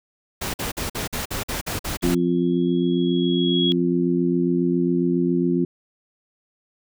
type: noise bursts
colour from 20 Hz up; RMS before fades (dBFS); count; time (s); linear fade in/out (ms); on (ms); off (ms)
pink; -27; 10; 0.41-2.151; 10; 130; 49
type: tone with exponential growth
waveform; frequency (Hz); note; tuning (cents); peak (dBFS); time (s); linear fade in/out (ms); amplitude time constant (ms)
sine; 3322; G#7; 0; -19; 2.01-3.72; 0; 370
type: harmonic tone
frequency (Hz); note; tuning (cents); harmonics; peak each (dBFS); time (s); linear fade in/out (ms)
87.31; F2; 0; 2 / 3 / 4; -22 / -22 / -22; 2.03-5.65; 5
effects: none